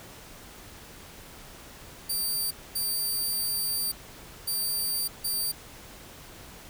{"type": "tone bursts at uneven times", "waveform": "10% pulse", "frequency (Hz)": 4651, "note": "D8", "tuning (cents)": -18, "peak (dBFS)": -20, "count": 4, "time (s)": [[2.09, 2.51], [2.75, 3.92], [4.47, 5.08], [5.24, 5.52]], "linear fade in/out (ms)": 10, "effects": ["pink hiss -47 dBFS RMS until 6.69 s"]}